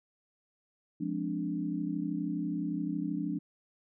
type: chord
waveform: sine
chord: D half-diminished seventh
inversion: first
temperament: equal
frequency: 174.61 / 207.7 / 261.6 / 293.7 Hz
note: F3 / Ab3 / C4 / D4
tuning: 0 / 0 / 0 / 0 cents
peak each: -36 / -38 / -39 / -34 dBFS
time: 1-3.39 s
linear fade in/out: 10 ms
effects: none